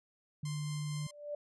sine tone, 148.9 Hz, D3, 24 cents sharp, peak -35 dBFS, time 0.43-1.07 s, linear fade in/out 5 ms
5% pulse tone with tremolo, 1046.5 Hz, C6, in tune, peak -32 dBFS, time 0.45-1.11 s, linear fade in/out 5 ms, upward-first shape triangle, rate 4.4 Hz, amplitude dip 30%
sine tone with exponential growth, 587.3 Hz, D5, in tune, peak -34 dBFS, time 0.92-1.35 s, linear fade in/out 5 ms, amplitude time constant 93 ms
effects resampled to 22050 Hz

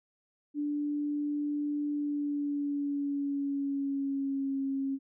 sine tone with pitch glide, 293 to 271.8 Hz, D4 to C#4, -4 to -34 cents, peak -29 dBFS, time 0.54-4.99 s, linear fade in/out 50 ms, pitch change -130 cents, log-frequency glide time 1.9-4.61 s, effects none

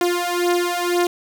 sawtooth beating tone pair, 350.5 / 352.5 Hz, F4 / F4, +6 / +16 cents, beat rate 2 Hz, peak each -17 dBFS, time 0.01-1.07 s, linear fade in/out 2 ms, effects none

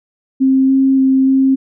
sine tone with pitch steps, 265.3 / 267.8 / 265.1 / 266.9 Hz, C4 / C4 / C4 / C4, +24 / +40 / +23 / +35 cents, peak -8 dBFS, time 0.4-1.56 s, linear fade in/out 20 ms, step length 290 ms, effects none

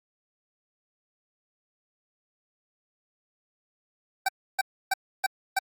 25% pulse tone bursts, 772 Hz, G5, 27 cents flat, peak -18 dBFS, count 5, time 4.26-5.59 s, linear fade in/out 5 ms, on 26 ms, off 300 ms, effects Opus 48 kbps

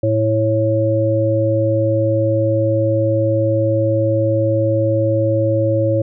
harmonic tone, 110 Hz, A2, in tune, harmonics 1 / 3 / 5, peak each -17 / -20 / -16 dBFS, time 0.03-6.02 s, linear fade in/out 5 ms, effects none

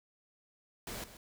pink noise with echo, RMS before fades -42 dBFS, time 0.87-1.04 s, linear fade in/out 2 ms, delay 130 ms, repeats 1, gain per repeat -12 dB, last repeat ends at 1.17 s, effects none

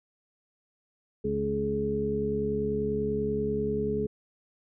harmonic tone, 70.3 Hz, C#2, 25 cents sharp, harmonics 1 / 2 / 3 / 4 / 6, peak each -39 / -36 / -32 / -38 / -28 dBFS, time 1.24-4.07 s, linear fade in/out 10 ms, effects none

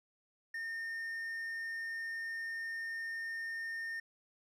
triangle tone, 1823 Hz, A#6, 39 cents flat, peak -36 dBFS, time 0.54-4 s, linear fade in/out 5 ms, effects none

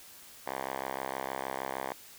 5% pulse tone with band-pass filter, 66.5 Hz, C2, 29 cents sharp, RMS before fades -37 dBFS, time 0.46-1.93 s, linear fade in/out 10 ms, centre 1100 Hz, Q 1.5, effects white hiss -52 dBFS RMS until 2.18 s

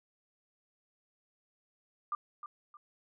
sine tone with echo, 1195 Hz, D6, 30 cents sharp, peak -31 dBFS, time 2.12-2.15 s, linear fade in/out 2 ms, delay 310 ms, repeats 2, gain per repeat -10 dB, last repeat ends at 2.77 s, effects none

